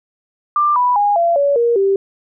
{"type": "tone with pitch steps", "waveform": "sine", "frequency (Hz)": [1187, 986.7, 820.2, 681.8, 566.7, 471.1, 391.6], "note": ["D6", "B5", "G#5", "F5", "C#5", "A#4", "G4"], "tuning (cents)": [18, -2, -22, -42, 38, 18, -2], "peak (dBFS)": -11, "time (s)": [0.56, 1.96], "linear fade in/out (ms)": 2, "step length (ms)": 200, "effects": []}